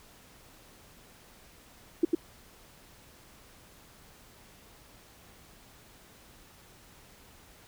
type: tone with echo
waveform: sine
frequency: 333.8 Hz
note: E4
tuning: 22 cents sharp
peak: -18 dBFS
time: 2.03-2.05 s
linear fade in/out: 5 ms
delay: 100 ms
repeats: 1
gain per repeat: -2 dB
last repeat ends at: 2.15 s
effects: pink hiss -56 dBFS RMS until 7.67 s